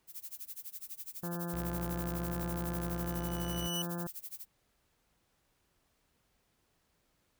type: noise with tremolo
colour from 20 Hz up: violet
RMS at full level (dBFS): -42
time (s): 0.07-4.46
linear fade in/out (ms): 50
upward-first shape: sine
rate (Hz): 12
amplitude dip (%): 95
type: harmonic tone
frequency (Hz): 172.6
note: F3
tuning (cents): -20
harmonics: 1 / 2 / 3 / 4 / 5 / 6 / 7 / 8 / 9 / 10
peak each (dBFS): -37 / -43 / -47 / -49 / -51 / -53 / -54 / -55 / -56 / -57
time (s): 1.23-4.07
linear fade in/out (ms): 2
type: tone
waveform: sawtooth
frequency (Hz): 61.74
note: B1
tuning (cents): 0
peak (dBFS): -35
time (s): 1.53-3.68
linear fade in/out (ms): 10
type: tone with exponential growth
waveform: sawtooth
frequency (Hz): 2964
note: F#7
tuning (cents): +2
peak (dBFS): -30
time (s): 2.76-3.82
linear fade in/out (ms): 2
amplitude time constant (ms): 230
effects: pink hiss -75 dBFS RMS until 7.39 s